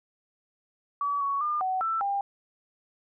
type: tone with pitch steps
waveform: sine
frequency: 1142 / 1118 / 1205 / 750 / 1330 / 799 Hz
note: D6 / C#6 / D6 / F#5 / E6 / G5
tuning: -49 / +14 / +44 / +23 / +15 / +33 cents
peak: -25 dBFS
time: 1.01-2.21 s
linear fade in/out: 2 ms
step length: 200 ms
effects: none